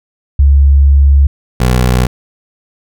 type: tone pair in turn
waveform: sine / 20% pulse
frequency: 69.8 / 62.18 Hz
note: C#2 / B1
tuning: +13 / +12 cents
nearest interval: major second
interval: 201 cents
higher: first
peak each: -3 dBFS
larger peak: neither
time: 0.39-1.27 / 1.6-2.07 s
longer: first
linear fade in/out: 5 ms
effects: none